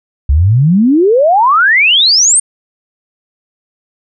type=exponential sweep; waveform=sine; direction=up; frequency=64.8 to 9000 Hz; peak=-5 dBFS; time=0.29-2.4 s; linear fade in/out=5 ms; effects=none